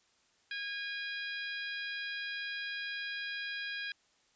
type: harmonic tone with a mistuned harmonic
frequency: 818 Hz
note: G#5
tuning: 26 cents flat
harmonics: 2 / 3 / 4 / 5 / 6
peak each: -39 / -43 / -45 / -47 / -49 dBFS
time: 0.51-3.92 s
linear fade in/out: 2 ms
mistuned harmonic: 5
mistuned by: -51 cents
effects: white hiss -70 dBFS RMS until 4.35 s + resampled to 16000 Hz